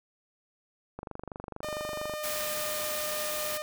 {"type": "click train", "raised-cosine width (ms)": 1, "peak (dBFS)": -24, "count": 29, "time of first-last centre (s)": [0.99, 2.138], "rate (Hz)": 24.4}
{"type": "tone", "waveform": "sawtooth", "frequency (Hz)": 607, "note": "D#5", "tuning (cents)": -43, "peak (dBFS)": -30, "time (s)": [1.63, 3.62], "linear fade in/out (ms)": 0}
{"type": "noise", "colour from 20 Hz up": "white", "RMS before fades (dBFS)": -35, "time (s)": [2.23, 3.58], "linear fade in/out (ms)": 10}
{"effects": []}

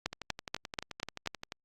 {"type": "two click trains", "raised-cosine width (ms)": 0.2, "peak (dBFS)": [-22, -14], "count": [17, 6], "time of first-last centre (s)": [[0.13, 1.521], [0.06, 1.274]], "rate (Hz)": [11.5, 4.12], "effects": ["Opus 48 kbps"]}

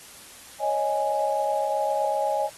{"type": "chord", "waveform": "sine", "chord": "C# suspended second", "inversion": "none", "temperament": "equal", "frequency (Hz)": [554.4, 622.3, 830.6], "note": ["C#5", "D#5", "G#5"], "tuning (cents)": [0, 0, 0], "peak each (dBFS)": [-28, -27, -25], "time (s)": [0.59, 2.5], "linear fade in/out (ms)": 50, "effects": ["white hiss -46 dBFS RMS until 2.57 s", "AAC 32 kbps"]}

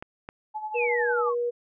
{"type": "clicks", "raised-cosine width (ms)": 0.5, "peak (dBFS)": -22, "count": 2, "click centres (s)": [0.025, 0.289]}
{"type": "tone with tremolo", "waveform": "sine", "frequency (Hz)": 858, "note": "A5", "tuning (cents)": -44, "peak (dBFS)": -28, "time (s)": [0.54, 1.3], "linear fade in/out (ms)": 20, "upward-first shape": "sine", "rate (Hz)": 11, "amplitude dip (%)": 65}
{"type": "tone", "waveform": "sine", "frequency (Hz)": 480.3, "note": "B4", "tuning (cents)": -48, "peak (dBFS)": -24, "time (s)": [0.74, 1.51], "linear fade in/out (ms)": 20}
{"type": "exponential sweep", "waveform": "sine", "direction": "down", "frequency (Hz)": [2764, 1046.5], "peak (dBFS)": -26, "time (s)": [0.74, 1.35], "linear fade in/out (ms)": 50}
{"effects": []}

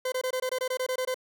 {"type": "tone bursts", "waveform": "40% pulse", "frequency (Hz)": 512, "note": "C5", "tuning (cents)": -38, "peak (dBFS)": -26, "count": 12, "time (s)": [0.05, 1.144], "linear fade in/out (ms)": 5, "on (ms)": 71, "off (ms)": 22, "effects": []}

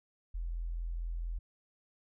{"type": "tone", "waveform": "sine", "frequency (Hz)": 42.2, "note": "E1", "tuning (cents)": 41, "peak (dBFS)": -34, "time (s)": [0.34, 1.39], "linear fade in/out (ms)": 10, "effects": []}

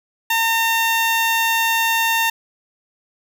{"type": "tone with notch filter", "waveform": "10% pulse", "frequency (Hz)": 910, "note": "A#5", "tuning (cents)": -42, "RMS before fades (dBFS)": -18, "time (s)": [0.3, 2.3], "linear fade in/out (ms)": 5, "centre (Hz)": 4900, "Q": 1.5, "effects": []}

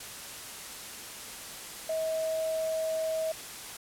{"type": "tone in noise", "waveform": "sine", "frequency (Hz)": 640, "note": "D#5", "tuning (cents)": 49, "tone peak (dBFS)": -28, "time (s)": [1.89, 3.32], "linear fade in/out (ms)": 5, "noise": "white", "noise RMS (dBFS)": -42, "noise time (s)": [0, 3.77], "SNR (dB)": 11, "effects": ["low-pass 12000 Hz 12 dB/octave"]}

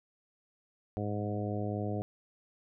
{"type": "harmonic tone with a mistuned harmonic", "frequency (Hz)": 103.83, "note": "G#2", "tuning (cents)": 0, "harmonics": [1, 2, 3, 4, 5, 6, 7], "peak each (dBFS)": [-35, -38, -40, -41, -42, -43, -43], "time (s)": [0.97, 2.02], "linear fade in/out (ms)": 0, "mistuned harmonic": 1, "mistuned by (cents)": 23, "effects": []}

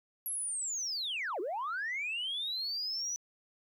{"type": "linear two-way sweep", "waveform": "sine", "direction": "down then up", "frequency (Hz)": [11470, 329.6, 5980], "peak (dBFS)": -32, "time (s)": [0.26, 3.16], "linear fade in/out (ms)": 0, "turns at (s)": 1.4, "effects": ["tanh soft clip ceiling -30 dBFS", "12-bit"]}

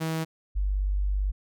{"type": "tone pair in turn", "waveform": ["sawtooth", "sine"], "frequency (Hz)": [160.9, 48.95], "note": ["E3", "G1"], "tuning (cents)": [-42, -2], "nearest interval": "octave + major sixth", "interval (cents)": 2060, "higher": "first", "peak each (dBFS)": [-23, -23], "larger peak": "neither", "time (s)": [[0, 0.25], [0.55, 1.32]], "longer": "second", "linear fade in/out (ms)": 20, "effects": []}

